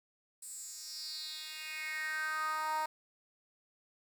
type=tone with high-pass filter sweep; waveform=10% pulse; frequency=311.1 Hz; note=D#4; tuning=in tune; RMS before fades=-39 dBFS; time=0.42-2.86 s; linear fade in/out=5 ms; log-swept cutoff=8800 to 840 Hz; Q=4.7; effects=11-bit